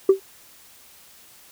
sine tone with exponential decay, 386.1 Hz, G4, 26 cents flat, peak -5 dBFS, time 0.09-0.2 s, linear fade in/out 5 ms, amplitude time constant 23 ms, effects tanh soft clip ceiling -7 dBFS + white hiss -50 dBFS RMS until 1.51 s

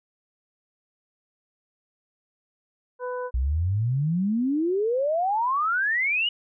harmonic tone, 498.4 Hz, B4, 16 cents sharp, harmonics 1 / 2 / 3, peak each -29 / -34 / -40 dBFS, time 2.99-3.31 s, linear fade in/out 50 ms
sine exponential sweep, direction up, 59 to 2960 Hz, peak -21 dBFS, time 3.34-6.29 s, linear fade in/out 5 ms
effects none

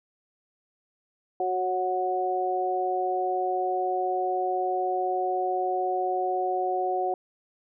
sine tone cluster, 368.9 / 551 / 735 Hz, F#4 / C#5 / F#5, -5 / -11 / -12 cents, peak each -29 / -33 / -26 dBFS, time 1.4-7.14 s, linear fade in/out 2 ms, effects none

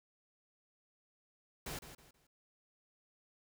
pink noise with echo, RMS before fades -43 dBFS, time 1.66-1.79 s, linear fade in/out 5 ms, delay 160 ms, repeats 3, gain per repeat -10 dB, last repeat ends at 2.27 s, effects none

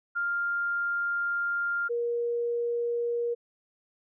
sine tone pair in turn, 1399 / 473.7 Hz, F6 / A#4, +3 / +28 cents, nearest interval octave + perfect fifth, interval 1875 cents, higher first, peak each -26 dBFS, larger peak neither, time 0.15-1.89 / 1.89-3.35 s, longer first, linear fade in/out 20 ms, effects none

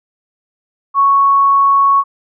sine tone, 1108.7 Hz, C#6, in tune, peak -7 dBFS, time 0.94-2.04 s, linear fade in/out 50 ms, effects none

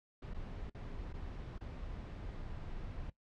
brown noise with dropouts, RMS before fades -44 dBFS, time 0.22-3.1 s, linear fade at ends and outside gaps 5 ms, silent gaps 0.337-0.344 / 0.699-0.747 / 1.128-1.138 / 1.582-1.608 s, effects noise-tail reverb RT60 0.1 s tail -18 dB re dry + low-pass 4000 Hz 12 dB/octave

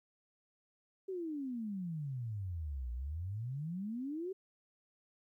sine exponential two-way sweep, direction down then up, 392 to 58.27 to 392 Hz, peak -37 dBFS, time 1.08-4.33 s, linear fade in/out 10 ms, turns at 2.92 s, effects 13-bit

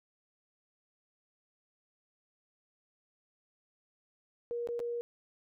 sine tone with dropouts, 474.6 Hz, A#4, 31 cents sharp, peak -33 dBFS, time 4.51-5.01 s, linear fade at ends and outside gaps 0 ms, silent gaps 4.673-4.688 / 4.793-4.801 s, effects none

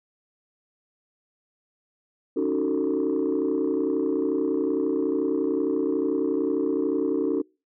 sine chord, D# half-diminished seventh, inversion third, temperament just, 280 / 311.1 / 373.4 / 448 Hz, C#4 / D#4 / F#4 / A4, +18 / 0 / +16 / +31 cents, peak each -26 dBFS, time 2.36-7.42 s, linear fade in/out 10 ms, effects noise-tail reverb RT60 0.3 s tail -26 dB re dry + tanh soft clip ceiling -16 dBFS

